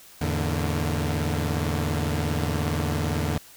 sawtooth tone cluster, 82 / 106.7 / 146.7 / 229.8 Hz, E2 / G#2 / D3 / A#3, -9 / +47 / -2 / -25 cents, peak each -23 / -28 / -24 / -30 dBFS, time 0.21-3.38 s, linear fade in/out 5 ms, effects white hiss -49 dBFS RMS until 3.56 s

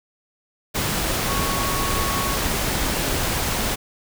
sine tone in noise, 1108.7 Hz, C#6, in tune, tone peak -27 dBFS, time 1.28-2.37 s, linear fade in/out 20 ms, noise pink, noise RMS -23 dBFS, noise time 0.74-3.76 s, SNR -7 dB, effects none

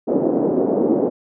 pink band-pass noise, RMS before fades -18 dBFS, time 0.07-1.1 s, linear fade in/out 20 ms, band 240 to 550 Hz, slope 24 dB/octave, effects none

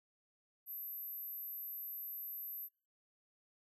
sine tone, 12170 Hz, F#9, 48 cents sharp, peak -40 dBFS, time 0.66-2.69 s, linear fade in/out 50 ms, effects noise-tail reverb RT60 0.4 s tail -24 dB re dry + tanh soft clip ceiling -41 dBFS

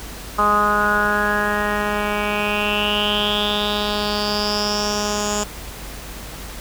10% pulse tone with low-pass filter sweep, 207.7 Hz, G#3, in tune, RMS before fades -20 dBFS, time 0.38-5.44 s, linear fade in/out 10 ms, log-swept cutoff 1200 to 7000 Hz, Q 7.5, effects added 50 Hz sine -35 dBFS peak until 6.6 s + pink hiss -35 dBFS RMS until 6.6 s

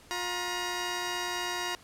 10% pulse tone pair together, 355.8 / 950 Hz, F4 / A#5, +32 / +33 cents, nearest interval octave + perfect fourth, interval 1701 cents, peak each -26 / -25 dBFS, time 0.11-1.75 s, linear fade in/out 0 ms, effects pink hiss -55 dBFS RMS until 1.83 s + low-pass 11000 Hz 12 dB/octave

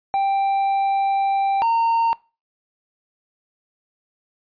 triangle tone pair in turn, 786 / 918.4 Hz, G5 / A#5, +4 / -26 cents, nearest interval minor third, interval 270 cents, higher second, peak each -15 / -14 dBFS, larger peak second, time 0.14-1.62 / 1.62-2.13 s, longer first, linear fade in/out 0 ms, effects noise-tail reverb RT60 0.3 s tail -22 dB re dry + resampled to 11025 Hz

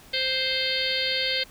harmonic tone with a mistuned harmonic, 523.3 Hz, C5, in tune, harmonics 1 / 3 / 4 / 5 / 6 / 7 / 8 / 9, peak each -33 / -35 / -30 / -35 / -30 / -31 / -30 / -33 dBFS, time 0.13-1.44 s, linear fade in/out 10 ms, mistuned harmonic 8, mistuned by +36 cents, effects pink hiss -50 dBFS RMS until 1.5 s

